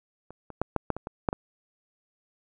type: clicks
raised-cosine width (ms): 1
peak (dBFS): -29 / -27 / -11 / -10 / -11 / -21 / -20 / -9 / -15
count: 9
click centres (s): 0.306 / 0.503 / 0.616 / 0.763 / 0.903 / 0.966 / 1.071 / 1.288 / 1.329
effects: none